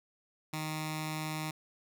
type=tone with notch filter; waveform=10% pulse; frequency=155.56 Hz; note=D#3; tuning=in tune; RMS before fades=-37 dBFS; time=0.53-1.51 s; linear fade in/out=5 ms; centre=500 Hz; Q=0.74; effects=none